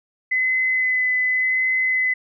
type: tone with vibrato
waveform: sine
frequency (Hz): 2024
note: B6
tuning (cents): +42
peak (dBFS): -17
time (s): 0.31-2.14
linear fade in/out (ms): 10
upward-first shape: sine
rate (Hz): 0.88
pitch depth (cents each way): 12
effects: none